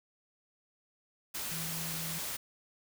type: tone in noise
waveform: sine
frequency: 162.7 Hz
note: E3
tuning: 22 cents flat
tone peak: -41 dBFS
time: 1.51-2.19 s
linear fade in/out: 10 ms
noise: white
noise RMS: -38 dBFS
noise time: 1.34-2.37 s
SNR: -6 dB
effects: none